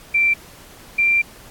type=tone pair in turn; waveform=sine; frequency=2349 / 2364 Hz; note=D7 / D7; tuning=0 / +11 cents; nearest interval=unison; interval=11 cents; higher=second; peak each=-13 dBFS; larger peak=neither; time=0.14-0.34 / 0.98-1.22 s; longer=second; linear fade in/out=10 ms; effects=pink hiss -44 dBFS RMS until 1.5 s + AAC 64 kbps